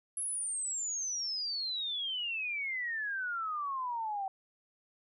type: exponential sweep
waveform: sine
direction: down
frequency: 10980 to 760 Hz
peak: -33 dBFS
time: 0.17-4.28 s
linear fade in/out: 2 ms
effects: none